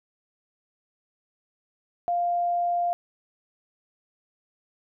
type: tone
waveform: sine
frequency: 698.5 Hz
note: F5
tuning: in tune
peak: -22 dBFS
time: 2.08-2.93 s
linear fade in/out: 0 ms
effects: none